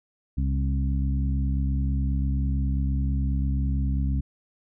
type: harmonic tone with a mistuned harmonic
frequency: 67.5 Hz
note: C#2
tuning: 45 cents flat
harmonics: 1 / 2 / 3 / 4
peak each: -23 / -29 / -33 / -35 dBFS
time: 0.37-4.21 s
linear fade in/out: 10 ms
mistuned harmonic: 2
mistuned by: +21 cents
effects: none